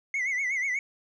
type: tone with vibrato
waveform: sine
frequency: 2093 Hz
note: C7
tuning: in tune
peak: -23 dBFS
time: 0.14-0.79 s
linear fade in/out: 2 ms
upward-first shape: sine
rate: 8.2 Hz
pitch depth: 110 cents each way
effects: tanh soft clip ceiling -25 dBFS